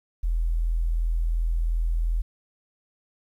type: tone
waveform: sine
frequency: 41.41 Hz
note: E1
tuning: 9 cents sharp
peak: -21 dBFS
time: 0.23-2.22 s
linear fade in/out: 10 ms
effects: 10-bit